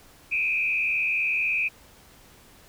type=tone with frequency modulation; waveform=sine; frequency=2475 Hz; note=D#7; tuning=10 cents flat; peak=-22 dBFS; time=0.31-1.69 s; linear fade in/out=20 ms; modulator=76.1 Hz; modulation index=1.6; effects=pink hiss -53 dBFS RMS until 2.68 s